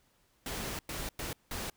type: noise bursts at uneven times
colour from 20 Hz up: pink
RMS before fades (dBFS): -38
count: 4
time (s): 0.46-0.79 / 0.89-1.09 / 1.19-1.33 / 1.51-1.7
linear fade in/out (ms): 2
effects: pink hiss -70 dBFS RMS until 1.76 s